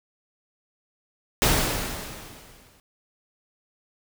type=noise with exponential decay; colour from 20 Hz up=pink; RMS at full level=-18 dBFS; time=1.42-2.8 s; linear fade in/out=0 ms; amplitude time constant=300 ms; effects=none